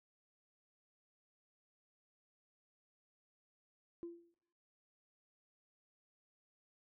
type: tone with exponential decay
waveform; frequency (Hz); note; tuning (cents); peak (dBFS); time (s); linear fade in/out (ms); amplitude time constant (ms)
sine; 341.3; F4; -40; -39; 4.03-4.34; 0; 67
effects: noise-tail reverb RT60 0.9 s tail -23 dB re dry + tanh soft clip ceiling -38 dBFS